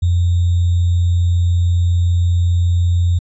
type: tone with sample-and-hold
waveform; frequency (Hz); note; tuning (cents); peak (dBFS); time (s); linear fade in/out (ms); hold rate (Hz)
sine; 87.31; F2; 0; -11; 0.02-3.19; 10; 3675
effects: resampled to 22050 Hz